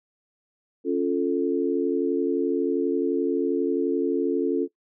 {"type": "chord", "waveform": "sine", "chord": "Db augmented", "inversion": "none", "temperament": "equal", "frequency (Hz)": [277.2, 349.2, 440], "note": ["Db4", "F4", "A4"], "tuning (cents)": [0, 0, 0], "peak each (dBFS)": -25, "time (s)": [0.84, 4.68], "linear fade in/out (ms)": 50, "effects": ["noise-tail reverb RT60 0.1 s tail -19 dB re dry"]}